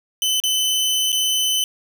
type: tone with dropouts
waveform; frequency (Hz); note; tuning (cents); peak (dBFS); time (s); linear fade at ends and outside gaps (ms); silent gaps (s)
sawtooth; 3034; F#7; +43; -14; 0.22-1.64; 1; 0.401-0.437 / 1.12-1.127
effects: none